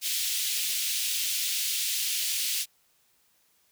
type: high-pass noise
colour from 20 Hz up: pink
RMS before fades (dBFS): -29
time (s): 0.01-2.66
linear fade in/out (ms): 50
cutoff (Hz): 2800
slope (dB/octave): 24
effects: white hiss -67 dBFS RMS until 3.71 s